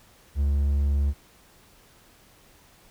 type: tone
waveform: triangle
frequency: 70.8 Hz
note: C#2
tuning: 37 cents sharp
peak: -18 dBFS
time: 0.35-1.14 s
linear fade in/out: 50 ms
effects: pink hiss -56 dBFS RMS until 2.9 s